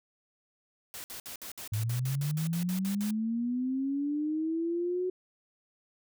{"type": "noise bursts", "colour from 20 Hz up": "white", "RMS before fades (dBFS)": -42, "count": 14, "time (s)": [0.94, 3.107], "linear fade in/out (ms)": 0, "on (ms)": 100, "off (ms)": 59}
{"type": "linear sweep", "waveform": "sine", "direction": "up", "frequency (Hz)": [103.83, 370], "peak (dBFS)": -28, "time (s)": [1.72, 5.1], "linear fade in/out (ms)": 5}
{"effects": []}